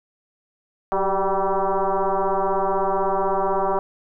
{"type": "tone with frequency modulation", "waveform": "sine", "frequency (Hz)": 186, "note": "F#3", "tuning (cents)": 9, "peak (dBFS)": -18, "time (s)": [0.92, 3.79], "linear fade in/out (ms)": 0, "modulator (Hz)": 194, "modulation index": 5.1, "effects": []}